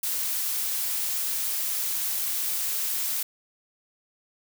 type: noise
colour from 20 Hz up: blue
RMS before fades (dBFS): -28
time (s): 0.03-3.23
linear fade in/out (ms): 5
effects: none